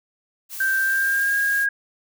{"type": "noise", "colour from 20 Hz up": "blue", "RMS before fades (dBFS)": -33, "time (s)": [0.49, 1.67], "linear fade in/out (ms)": 50}
{"type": "tone with pitch glide", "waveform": "sine", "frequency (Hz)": [1568, 1630.8], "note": ["G6", "G#6"], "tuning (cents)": [0, -32], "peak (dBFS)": -18, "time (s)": [0.6, 1.69], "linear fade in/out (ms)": 5, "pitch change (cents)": 68, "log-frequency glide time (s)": [0.79, 1.37]}
{"effects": []}